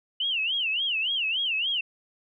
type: tone with vibrato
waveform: sine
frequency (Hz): 2905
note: F#7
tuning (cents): -32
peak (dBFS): -24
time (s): 0.2-1.81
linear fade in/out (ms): 5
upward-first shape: sine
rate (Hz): 3.5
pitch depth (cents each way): 220
effects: none